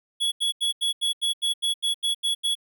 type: tone bursts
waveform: square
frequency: 3371 Hz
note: G#7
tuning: 25 cents sharp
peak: -22 dBFS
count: 12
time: 0.2-2.553 s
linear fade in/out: 20 ms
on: 120 ms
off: 83 ms
effects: none